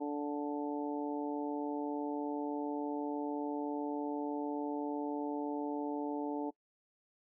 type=harmonic tone; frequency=146.1 Hz; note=D3; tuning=9 cents flat; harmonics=2 / 3 / 4 / 5 / 6; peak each=-36 / -41 / -45 / -46 / -43 dBFS; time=0-6.51 s; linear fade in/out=20 ms; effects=noise-tail reverb RT60 0.1 s tail -23 dB re dry